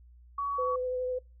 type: tone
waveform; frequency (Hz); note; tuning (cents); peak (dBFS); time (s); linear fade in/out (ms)
sine; 1128; C#6; +30; -29; 0.38-0.76; 5
type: tone with vibrato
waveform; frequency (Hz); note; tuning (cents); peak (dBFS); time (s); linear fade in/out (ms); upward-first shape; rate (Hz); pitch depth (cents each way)
sine; 505; B4; +39; -29; 0.58-1.19; 10; triangle; 12; 16
effects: noise-tail reverb RT60 0.3 s tail -26 dB re dry + added 60 Hz sine -52 dBFS peak until 1.4 s